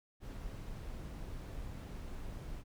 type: noise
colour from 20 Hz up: brown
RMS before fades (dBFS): -44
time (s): 0.2-2.64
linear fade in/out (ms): 50
effects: none